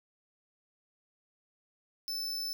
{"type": "tone", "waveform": "45% pulse", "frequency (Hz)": 5274, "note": "E8", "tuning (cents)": 0, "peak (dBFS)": -34, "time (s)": [2.08, 2.53], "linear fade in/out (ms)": 0, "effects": ["12-bit"]}